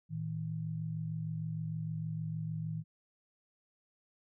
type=tone pair together; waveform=sine; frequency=112.9 / 159.45 Hz; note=A2 / D#3; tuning=+45 / +43 cents; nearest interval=tritone; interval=598 cents; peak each=-40 / -36 dBFS; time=0.09-2.84 s; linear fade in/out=50 ms; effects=none